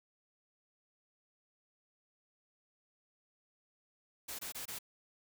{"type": "noise bursts", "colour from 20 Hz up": "white", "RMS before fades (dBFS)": -43, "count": 4, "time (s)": [4.28, 4.789], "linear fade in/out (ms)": 10, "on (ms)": 110, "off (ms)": 23, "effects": []}